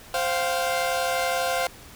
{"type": "chord", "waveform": "sawtooth", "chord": "C suspended fourth", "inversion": "none", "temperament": "equal with one note detuned", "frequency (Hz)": [523.3, 698.5, 770.5], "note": ["C5", "F5", "G5"], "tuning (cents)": [0, 0, -30], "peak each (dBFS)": [-23, -22, -28], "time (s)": [0.14, 1.67], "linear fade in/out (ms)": 2, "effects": ["pink hiss -46 dBFS RMS until 1.95 s"]}